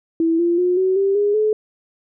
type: tone with pitch steps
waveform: sine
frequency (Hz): 328.6 / 343.5 / 359.2 / 375.5 / 392.6 / 410.4 / 429.1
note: E4 / F4 / F4 / F#4 / G4 / G#4 / A4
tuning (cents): -5 / -29 / +49 / +26 / +3 / -21 / -43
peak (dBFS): -14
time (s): 0.2-1.53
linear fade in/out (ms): 2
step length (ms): 190
effects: none